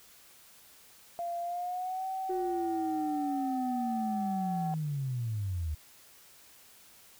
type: tone with pitch glide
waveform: sine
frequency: 690 to 761.2 Hz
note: F5 to F#5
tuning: -21 to +49 cents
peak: -32 dBFS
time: 1.19-4.74 s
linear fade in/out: 0 ms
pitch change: +170 cents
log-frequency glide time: 1.41-2.06 s
type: linear sweep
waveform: sine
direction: down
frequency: 370 to 73.42 Hz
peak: -30 dBFS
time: 2.29-5.75 s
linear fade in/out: 10 ms
effects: tanh soft clip ceiling -23 dBFS + white hiss -57 dBFS RMS until 7.19 s